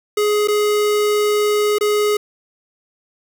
square tone with dropouts, 418.3 Hz, G#4, 12 cents sharp, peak -15 dBFS, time 0.17-2.17 s, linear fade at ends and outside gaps 5 ms, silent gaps 0.475-0.483 / 1.785-1.809 s, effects 7-bit

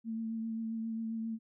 sine tone with vibrato, 224.8 Hz, A3, 37 cents sharp, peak -34 dBFS, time 0.04-1.39 s, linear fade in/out 50 ms, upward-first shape triangle, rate 7.5 Hz, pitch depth 23 cents each way, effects none

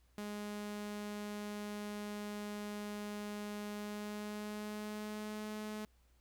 sawtooth tone with pitch glide, 207.7 to 213.2 Hz, G#3 to G#3, 0 to +46 cents, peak -37 dBFS, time 0.18-5.85 s, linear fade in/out 0 ms, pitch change +46 cents, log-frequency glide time 3.73-5.49 s, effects added 60 Hz sine -67 dBFS peak until 6.2 s + pink hiss -75 dBFS RMS until 6.2 s

